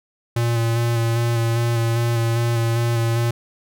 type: tone with vibrato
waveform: square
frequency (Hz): 116.54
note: A#2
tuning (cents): 0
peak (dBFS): -18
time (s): 0.36-3.31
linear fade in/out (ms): 5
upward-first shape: square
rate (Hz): 2.5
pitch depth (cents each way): 18
effects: none